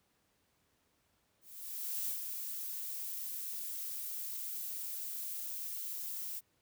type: noise with ADSR envelope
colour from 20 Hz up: violet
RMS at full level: -36 dBFS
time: 1.41-6.41 s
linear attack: 670 ms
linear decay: 95 ms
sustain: -5 dB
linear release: 35 ms
effects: pink hiss -75 dBFS RMS until 6.61 s + high-pass 60 Hz 12 dB/octave